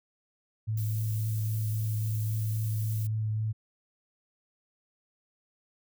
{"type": "tone with vibrato", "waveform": "sine", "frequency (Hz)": 108.6, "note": "A2", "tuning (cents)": -22, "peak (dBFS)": -27, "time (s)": [0.67, 3.53], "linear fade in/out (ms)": 20, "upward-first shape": "sine", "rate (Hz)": 3.7, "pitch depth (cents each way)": 13}
{"type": "noise", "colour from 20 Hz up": "violet", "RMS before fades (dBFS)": -43, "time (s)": [0.77, 3.07], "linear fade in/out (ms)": 5}
{"effects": []}